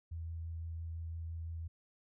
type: tone with vibrato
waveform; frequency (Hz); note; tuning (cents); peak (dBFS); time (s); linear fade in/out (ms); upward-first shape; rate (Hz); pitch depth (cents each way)
sine; 82.41; E2; 0; -39; 0.11-1.68; 10; triangle; 5.9; 13
effects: none